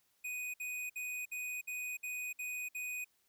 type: tone bursts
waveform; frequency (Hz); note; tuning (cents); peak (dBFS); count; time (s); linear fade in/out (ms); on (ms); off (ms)
square; 2489; D#7; 0; -39; 8; 0.24-3.046; 10; 300; 58
effects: white hiss -75 dBFS RMS until 3.28 s